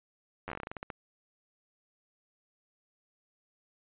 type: slowing click train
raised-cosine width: 0.5 ms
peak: -23 dBFS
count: 14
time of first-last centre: 0.48-0.902 s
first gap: 10 ms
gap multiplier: 1.18
effects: resampled to 8000 Hz